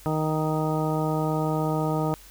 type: harmonic tone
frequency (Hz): 155.8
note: D#3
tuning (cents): +3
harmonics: 1 / 2 / 3 / 4 / 5 / 6 / 8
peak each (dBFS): -26 / -29 / -31 / -32 / -33 / -34 / -35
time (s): 0.06-2.14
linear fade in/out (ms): 0
effects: added 48 Hz sine -50 dBFS peak until 2.3 s + white hiss -50 dBFS RMS until 2.3 s